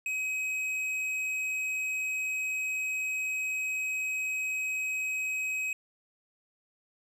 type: tone with tanh clipping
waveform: sine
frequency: 2536 Hz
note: D#7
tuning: 32 cents sharp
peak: -31 dBFS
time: 0.06-5.73 s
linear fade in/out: 2 ms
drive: 9 dB
effects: none